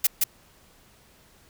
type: noise with echo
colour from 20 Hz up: blue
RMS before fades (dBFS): -19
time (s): 0.04-0.07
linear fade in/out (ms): 5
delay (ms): 170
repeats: 1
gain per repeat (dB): -2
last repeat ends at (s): 0.24
effects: pink hiss -57 dBFS RMS until 1.49 s